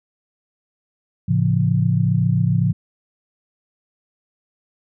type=chord; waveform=sine; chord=A augmented; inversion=none; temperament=just; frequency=110 / 137.5 / 171.88 Hz; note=A2 / C#3 / E#3; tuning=0 / -14 / -27 cents; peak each=-19 dBFS; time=1.28-2.73 s; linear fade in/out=10 ms; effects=none